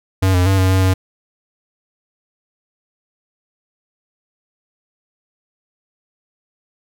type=tone with pitch steps; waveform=square; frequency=94.8 / 90.2 / 96.4 / 93.7 / 94.4 / 93.8 Hz; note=F#2 / F#2 / G2 / F#2 / F#2 / F#2; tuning=+43 / -44 / -28 / +22 / +35 / +24 cents; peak=-12 dBFS; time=0.22-0.94 s; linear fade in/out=10 ms; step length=120 ms; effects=none